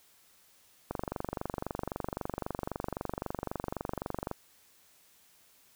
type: click train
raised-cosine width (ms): 1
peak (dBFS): -19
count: 82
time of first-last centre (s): 0.91-4.313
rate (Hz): 23.8
effects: white hiss -63 dBFS RMS until 5.75 s